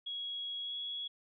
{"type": "tone with pitch glide", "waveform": "sine", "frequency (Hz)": [3322, 3349], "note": ["G#7", "G#7"], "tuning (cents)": [0, 14], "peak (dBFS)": -37, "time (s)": [0.06, 1.08], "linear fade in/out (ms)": 10, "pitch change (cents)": 14, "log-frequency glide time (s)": [0.61, 0.75], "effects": []}